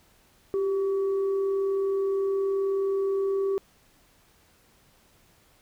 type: tone with frequency modulation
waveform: sine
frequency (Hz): 391.5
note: G4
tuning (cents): -2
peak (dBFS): -23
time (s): 0.54-3.58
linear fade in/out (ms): 0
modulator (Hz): 744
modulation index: 0.21
effects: pink hiss -61 dBFS RMS until 5.61 s